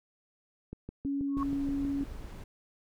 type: click train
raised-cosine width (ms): 3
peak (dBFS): -27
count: 9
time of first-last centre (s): 0.73-2.01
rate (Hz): 6.25
type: tone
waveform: sine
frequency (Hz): 279.3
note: C#4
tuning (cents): +13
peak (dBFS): -29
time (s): 1.05-2.04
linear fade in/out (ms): 5
type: tone with exponential growth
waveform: sine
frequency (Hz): 1100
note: C#6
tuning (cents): -14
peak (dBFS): -29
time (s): 1.28-1.43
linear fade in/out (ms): 1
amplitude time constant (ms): 31
type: noise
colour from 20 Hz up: brown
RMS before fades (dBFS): -42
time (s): 1.37-2.44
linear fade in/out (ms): 5
effects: none